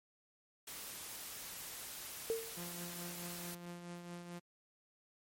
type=noise; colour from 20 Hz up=white; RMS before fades=-47 dBFS; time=0.67-3.55 s; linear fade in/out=5 ms
type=tone with exponential decay; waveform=sine; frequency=453.3 Hz; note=A#4; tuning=48 cents flat; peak=-30 dBFS; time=2.3-2.61 s; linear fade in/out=0 ms; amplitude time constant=67 ms
type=tone with tremolo; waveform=sawtooth; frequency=174.2 Hz; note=F3; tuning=4 cents flat; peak=-40 dBFS; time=2.56-4.4 s; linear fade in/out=20 ms; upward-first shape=triangle; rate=4.6 Hz; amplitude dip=50%
effects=MP3 64 kbps